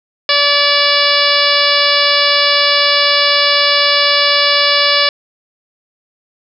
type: harmonic tone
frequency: 576 Hz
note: D5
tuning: 34 cents flat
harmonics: 1 / 2 / 3 / 4 / 5 / 6 / 7 / 8 / 9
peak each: -18 / -18 / -18 / -18 / -18 / -18 / -18 / -18 / -18 dBFS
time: 0.29-5.09 s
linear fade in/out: 2 ms
effects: none